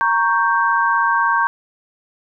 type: chord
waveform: sine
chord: G diminished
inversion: first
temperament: equal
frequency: 932.3 / 1108.7 / 1568 Hz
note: Bb5 / Db6 / G6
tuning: 0 / 0 / 0 cents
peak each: -18 dBFS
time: 0.01-1.47 s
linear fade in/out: 0 ms
effects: none